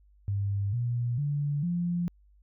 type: tone with pitch steps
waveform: sine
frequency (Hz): 100 / 120.3 / 144.73 / 174.11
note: G2 / B2 / D3 / F3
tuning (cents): +35 / -45 / -25 / -5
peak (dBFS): -26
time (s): 0.28-2.08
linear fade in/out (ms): 0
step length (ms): 450
effects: added 50 Hz sine -57 dBFS peak until 2.42 s